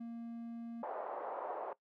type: tone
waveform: triangle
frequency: 232.4 Hz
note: A#3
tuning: 5 cents flat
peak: -40 dBFS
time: 0-0.83 s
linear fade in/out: 10 ms
type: band-pass noise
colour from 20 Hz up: white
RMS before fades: -42 dBFS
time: 0.83-1.73 s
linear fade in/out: 2 ms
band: 470 to 900 Hz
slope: 24 dB/octave
effects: noise-tail reverb RT60 0.1 s tail -19 dB re dry